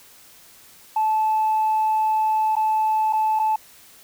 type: tone with dropouts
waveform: sine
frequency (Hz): 870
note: A5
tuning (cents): -20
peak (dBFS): -16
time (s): 0.96-3.56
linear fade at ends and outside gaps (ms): 5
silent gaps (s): 2.555-2.565 / 3.127-3.132 / 3.392-3.396
effects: tanh soft clip ceiling -14 dBFS + white hiss -49 dBFS RMS until 4.03 s